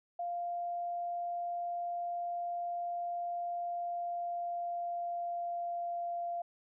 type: tone with pitch glide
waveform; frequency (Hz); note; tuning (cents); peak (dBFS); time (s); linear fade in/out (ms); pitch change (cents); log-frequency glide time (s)
sine; 697 to 692.2; F5 to F5; -4 to -16; -34; 0.19-6.42; 5; -12; 3.58-6.28
effects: none